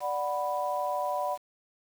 sine chord, B minor, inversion first, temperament equal, 587.3 / 740 / 987.8 Hz, D5 / F#5 / B5, 0 / 0 / 0 cents, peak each -32 dBFS, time 0-1.38 s, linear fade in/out 50 ms, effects 8-bit

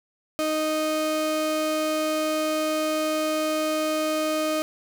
35% pulse tone pair together, 310.5 / 621 Hz, D#4 / D#5, -3 / -3 cents, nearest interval octave, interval 1200 cents, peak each -25 dBFS, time 0.39-4.62 s, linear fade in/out 0 ms, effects none

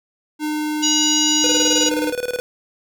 square tone, 303.6 Hz, D#4, 42 cents flat, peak -21 dBFS, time 0.39-2.13 s, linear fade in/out 50 ms
harmonic tone, 964 Hz, B5, 42 cents flat, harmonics 3 / 4 / 5 / 6 / 7, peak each -20 / -24 / -24 / -24 / -20 dBFS, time 0.82-1.9 s, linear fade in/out 20 ms
square tone with tremolo, 493.9 Hz, B4, in tune, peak -20 dBFS, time 1.44-2.4 s, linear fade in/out 0 ms, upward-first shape square, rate 19 Hz, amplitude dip 80%
effects none

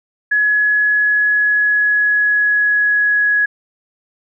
sine tone with pitch glide, 1690 to 1675.4 Hz, G#6 to G#6, +30 to +15 cents, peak -11 dBFS, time 0.31-3.46 s, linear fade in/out 10 ms, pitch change -15 cents, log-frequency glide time 0.89-3.28 s, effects none

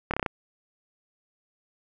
slowing click train, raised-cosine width 0.5 ms, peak -11 dBFS, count 6, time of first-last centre 0.11-0.262 s, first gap 27 ms, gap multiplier 1.06, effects none

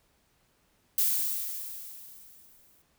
violet noise with exponential decay, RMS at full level -24 dBFS, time 0.98-2.82 s, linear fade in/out 2 ms, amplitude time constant 400 ms, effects pink hiss -69 dBFS RMS until 2.98 s

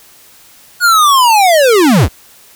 square linear sweep, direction down, 1467 to 46.25 Hz, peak -6 dBFS, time 0.8-2.09 s, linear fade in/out 50 ms, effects white hiss -42 dBFS RMS until 2.55 s

